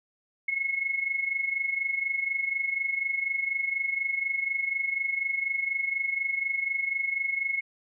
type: tone with amplitude modulation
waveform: sine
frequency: 2179 Hz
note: C#7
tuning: 30 cents flat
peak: -23 dBFS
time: 0.48-7.61 s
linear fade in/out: 5 ms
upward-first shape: sine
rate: 24.1 Hz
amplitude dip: 70%
effects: none